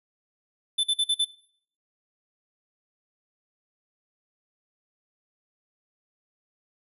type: tone bursts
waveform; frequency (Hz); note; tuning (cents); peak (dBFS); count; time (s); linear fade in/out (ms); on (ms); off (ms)
square; 3521; A7; 0; -21; 5; 0.78-1.249; 10; 57; 46
effects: noise-tail reverb RT60 0.6 s tail -20 dB re dry + resampled to 32000 Hz